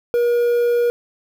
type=tone with quantisation; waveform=triangle; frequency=477.8 Hz; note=A#4; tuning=43 cents sharp; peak=-12 dBFS; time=0.14-0.9 s; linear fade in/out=0 ms; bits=7; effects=none